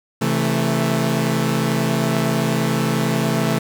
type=chord; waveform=sawtooth; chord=A minor; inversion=first; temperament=equal with one note detuned; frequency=133.64 / 164.81 / 220 Hz; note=C3 / E3 / A3; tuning=+37 / 0 / 0 cents; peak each=-18 / -18 / -17 dBFS; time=0.21-3.59 s; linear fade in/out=10 ms; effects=7-bit